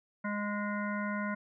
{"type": "harmonic tone", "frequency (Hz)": 206.6, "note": "G#3", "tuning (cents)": -9, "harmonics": [1, 3, 5, 7, 9, 10], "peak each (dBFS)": [-34, -41, -40, -39, -45, -46], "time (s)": [0.24, 1.35], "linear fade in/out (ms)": 10, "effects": []}